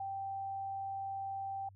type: tone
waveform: sine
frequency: 782 Hz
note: G5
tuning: 4 cents flat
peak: -37 dBFS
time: 0-1.69 s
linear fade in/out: 5 ms
effects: added 97 Hz sine -55 dBFS peak until 1.75 s